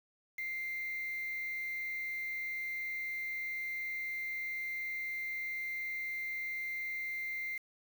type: tone with quantisation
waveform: sine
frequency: 2093 Hz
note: C7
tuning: in tune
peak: -36 dBFS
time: 0.38-7.58 s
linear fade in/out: 5 ms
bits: 8
effects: none